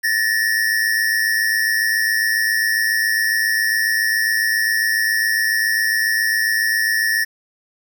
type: tone pair together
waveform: square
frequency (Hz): 1757.4 / 1864.7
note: A6 / A#6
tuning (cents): -3 / 0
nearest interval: minor second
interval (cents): 103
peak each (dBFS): -19 / -20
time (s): 0.03-7.25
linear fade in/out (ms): 20
effects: 8-bit